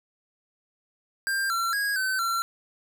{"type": "tone with pitch steps", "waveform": "square", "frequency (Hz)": [1590, 1359, 1646, 1530, 1361], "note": ["G6", "F6", "G#6", "G6", "F6"], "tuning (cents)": [24, -48, -16, -42, -45], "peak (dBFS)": -25, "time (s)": [1.27, 2.42], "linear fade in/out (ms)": 0, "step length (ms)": 230, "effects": []}